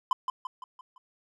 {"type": "tone with echo", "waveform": "triangle", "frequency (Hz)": 1020, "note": "C6", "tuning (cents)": -44, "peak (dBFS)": -19, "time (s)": [0.11, 0.13], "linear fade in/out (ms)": 2, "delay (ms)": 170, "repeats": 5, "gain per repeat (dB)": -6, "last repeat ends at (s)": 0.98, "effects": []}